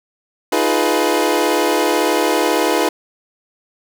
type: chord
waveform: 25% pulse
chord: F half-diminished seventh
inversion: third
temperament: equal with one note detuned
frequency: 311.1 / 349.2 / 421.8 / 493.9 Hz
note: Eb4 / F4 / Ab4 / Cb5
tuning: 0 / 0 / +27 / 0 cents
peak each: -16 dBFS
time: 0.52-2.89 s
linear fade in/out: 5 ms
effects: none